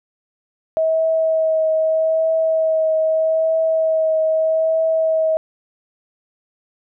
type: tone with vibrato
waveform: sine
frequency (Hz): 640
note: D#5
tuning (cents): +49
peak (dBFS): -14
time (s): 0.77-5.37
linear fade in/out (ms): 0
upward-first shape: triangle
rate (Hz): 0.8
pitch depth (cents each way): 17
effects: none